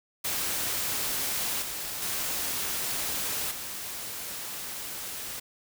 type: noise with level steps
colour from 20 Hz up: white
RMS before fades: -30 / -35 / -31 / -37 dBFS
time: 0.24-5.4 s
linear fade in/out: 10 ms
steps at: 1.62 / 2.02 / 3.51 s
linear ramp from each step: 2 ms
effects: none